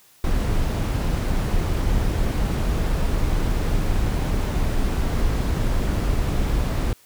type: noise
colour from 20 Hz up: brown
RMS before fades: -21 dBFS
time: 0.24-6.93 s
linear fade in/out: 2 ms
effects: white hiss -54 dBFS RMS until 7.05 s